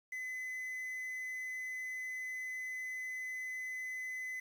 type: tone with quantisation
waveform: triangle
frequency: 2023 Hz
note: B6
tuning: 41 cents sharp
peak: -37 dBFS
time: 0.12-4.4 s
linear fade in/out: 5 ms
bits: 10
effects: none